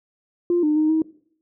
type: tone with pitch steps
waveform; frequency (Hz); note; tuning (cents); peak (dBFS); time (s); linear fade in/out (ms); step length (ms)
sine; 348.7 / 302.4 / 309.1 / 317.3; F4 / D#4 / D#4 / D#4; -3 / -49 / -11 / +34; -15; 0.5-1.02; 2; 130
effects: noise-tail reverb RT60 0.6 s tail -19 dB re dry + tanh soft clip ceiling -11 dBFS